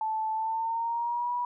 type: tone with pitch glide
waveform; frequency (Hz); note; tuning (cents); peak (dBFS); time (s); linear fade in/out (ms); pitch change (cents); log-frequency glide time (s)
sine; 876 to 972; A5 to B5; -8 to -28; -27; 0.01-1.45; 2; +180; 0.33-1.32
effects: none